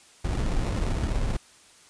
brown noise with sample-and-hold, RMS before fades -26 dBFS, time 0.24-1.37 s, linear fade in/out 5 ms, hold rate 1575 Hz, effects white hiss -54 dBFS RMS until 1.89 s + resampled to 22050 Hz

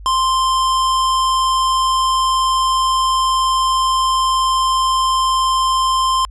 square tone, 1046.5 Hz, C6, in tune, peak -14 dBFS, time 0.06-6.25 s, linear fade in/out 0 ms, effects added 50 Hz sine -32 dBFS peak until 6.3 s + resampled to 24000 Hz

